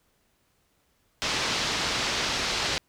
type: low-pass noise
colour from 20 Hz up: white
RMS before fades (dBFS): -28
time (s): 1.22-2.78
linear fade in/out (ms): 0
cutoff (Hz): 5400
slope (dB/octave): 24
effects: pink hiss -69 dBFS RMS until 2.88 s